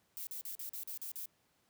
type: noise bursts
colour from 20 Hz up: violet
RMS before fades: -43 dBFS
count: 8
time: 0.17-1.257 s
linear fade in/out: 0 ms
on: 100 ms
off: 41 ms
effects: pink hiss -74 dBFS RMS until 1.69 s + high-pass 100 Hz 12 dB/octave

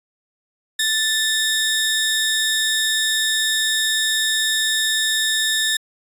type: tone pair together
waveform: sawtooth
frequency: 1760 / 3729 Hz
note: A6 / A#7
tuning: 0 / 0 cents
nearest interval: octave + minor second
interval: 1300 cents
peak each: -17 dBFS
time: 0.79-5.77 s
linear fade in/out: 5 ms
effects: resampled to 32000 Hz

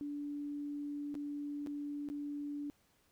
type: tone with dropouts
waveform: sine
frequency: 290 Hz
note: D4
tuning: 22 cents flat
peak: -38 dBFS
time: 0.01-2.7 s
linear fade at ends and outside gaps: 0 ms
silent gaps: 1.143-1.152 / 1.663-1.671 / 2.088-2.1 s
effects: pink hiss -72 dBFS RMS until 3.11 s

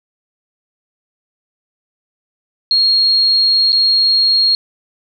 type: tone with dropouts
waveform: sine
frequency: 4269 Hz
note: C8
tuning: 34 cents sharp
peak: -9 dBFS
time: 2.71-4.55 s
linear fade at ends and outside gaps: 1 ms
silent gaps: 3.721-3.728 s
effects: none

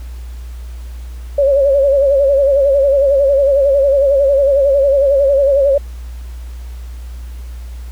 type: tone with vibrato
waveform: sine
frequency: 554.4 Hz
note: C#5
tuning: in tune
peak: -8 dBFS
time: 1.38-5.78 s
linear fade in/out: 5 ms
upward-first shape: sine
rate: 11 Hz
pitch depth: 66 cents each way
effects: added 60 Hz sine -25 dBFS peak until 7.91 s + pink hiss -45 dBFS RMS until 7.91 s

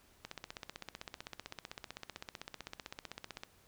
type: click train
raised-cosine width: 0.2 ms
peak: -25 dBFS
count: 51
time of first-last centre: 0.25-3.435 s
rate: 15.7 Hz
effects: pink hiss -66 dBFS RMS until 3.67 s

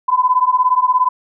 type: beating tone pair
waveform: sine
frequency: 1000 / 1017 Hz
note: B5 / C6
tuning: +21 / -50 cents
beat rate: 17 Hz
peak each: -14 dBFS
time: 0.08-1.09 s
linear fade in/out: 10 ms
effects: none

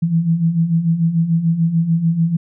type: beating tone pair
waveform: sine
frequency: 161.1 / 167.9 Hz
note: E3 / E3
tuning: -39 / +32 cents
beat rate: 6.8 Hz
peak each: -20 / -14 dBFS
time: 0.02-2.37 s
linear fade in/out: 10 ms
effects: none

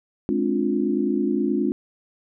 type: chord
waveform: sine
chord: D half-diminished seventh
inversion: second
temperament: just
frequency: 211.4 / 264.3 / 293.7 / 352.4 Hz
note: Ab3 / C4 / D4 / F4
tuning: +31 / +18 / 0 / +16 cents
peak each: -25 dBFS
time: 0.29-1.72 s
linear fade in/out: 0 ms
effects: none

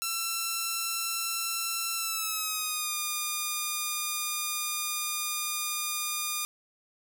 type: tone with pitch glide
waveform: 5% pulse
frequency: 1345 to 1212.2 Hz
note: E6 to D#6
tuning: +34 to -46 cents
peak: -18 dBFS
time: 0.02-6.45 s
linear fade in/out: 0 ms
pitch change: -180 cents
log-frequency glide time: 1.95-2.95 s
effects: 9-bit

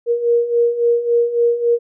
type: beating tone pair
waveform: sine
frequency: 470 / 473.6 Hz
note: A#4 / A#4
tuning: +14 / +27 cents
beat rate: 3.6 Hz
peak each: -19 / -14 dBFS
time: 0.06-1.79 s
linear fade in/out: 50 ms
effects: none

